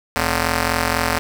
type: ring-modulated tone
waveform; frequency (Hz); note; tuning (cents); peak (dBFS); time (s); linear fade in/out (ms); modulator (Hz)
5% pulse; 164.81; E3; 0; -3; 0.16-1.19; 0; 390
effects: 7-bit